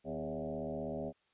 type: tone with frequency modulation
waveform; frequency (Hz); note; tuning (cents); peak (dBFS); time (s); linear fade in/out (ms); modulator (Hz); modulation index
sine; 405.1; G#4; -43; -36; 0.04-1.13; 50; 76; 3.5
effects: white hiss -74 dBFS RMS until 1.33 s + resampled to 8000 Hz